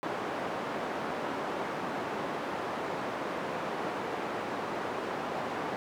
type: band-pass noise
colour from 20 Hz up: white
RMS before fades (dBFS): -35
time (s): 0.03-5.76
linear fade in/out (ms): 0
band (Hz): 200 to 980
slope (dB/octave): 12
effects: none